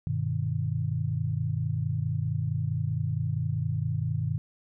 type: chord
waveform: sine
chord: G augmented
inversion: none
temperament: just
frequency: 98 / 122.5 / 153.12 Hz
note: G2 / B2 / D#3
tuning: 0 / -14 / -27 cents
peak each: -31 / -30 / -30 dBFS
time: 0.07-4.38 s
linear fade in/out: 0 ms
effects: none